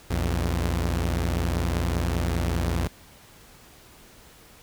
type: tone pair together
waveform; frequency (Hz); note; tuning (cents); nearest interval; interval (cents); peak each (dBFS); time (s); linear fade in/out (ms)
sawtooth; 60.23 / 85.4; B1 / F2; -43 / -38; tritone; 605; -22; 0.1-2.88; 10
effects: pink hiss -51 dBFS RMS until 4.62 s